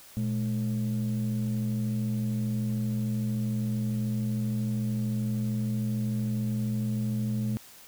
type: tone pair together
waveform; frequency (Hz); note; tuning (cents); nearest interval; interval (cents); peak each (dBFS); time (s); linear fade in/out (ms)
sine; 119.1 / 212.2; A#2 / G#3; +38 / +38; minor seventh; 1000; -27; 0.17-7.57; 0
effects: tanh soft clip ceiling -23 dBFS + white hiss -51 dBFS RMS until 7.87 s